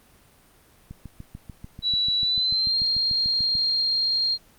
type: click train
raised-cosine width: 5 ms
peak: -25 dBFS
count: 19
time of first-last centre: 0.91-3.553 s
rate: 6.81 Hz
type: tone with pitch glide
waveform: sine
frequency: 3931 to 4213 Hz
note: B7 to C8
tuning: -9 to +11 cents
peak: -20 dBFS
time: 1.82-4.38 s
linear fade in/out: 50 ms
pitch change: +120 cents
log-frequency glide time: 2.21-2.78 s
effects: pink hiss -56 dBFS RMS until 4.58 s + Opus 32 kbps